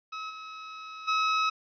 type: tone with level steps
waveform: sawtooth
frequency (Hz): 1284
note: E6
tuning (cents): -46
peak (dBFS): -31 / -36 / -20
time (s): 0.12-1.5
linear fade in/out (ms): 10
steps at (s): 0.29 / 1.07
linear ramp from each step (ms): 20
effects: resampled to 11025 Hz + 10-bit